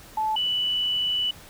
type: tone pair in turn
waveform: sine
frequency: 869 / 2968 Hz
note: A5 / F#7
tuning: -22 / +5 cents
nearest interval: octave + major sixth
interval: 2127 cents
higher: second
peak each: -22 / -22 dBFS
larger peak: neither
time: 0.17-0.36 / 0.36-1.31 s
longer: second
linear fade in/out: 5 ms
effects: pink hiss -47 dBFS RMS until 1.49 s